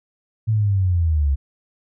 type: linear sweep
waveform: sine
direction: down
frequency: 112.3 to 66.8 Hz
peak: -15 dBFS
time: 0.47-1.36 s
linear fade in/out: 20 ms
effects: none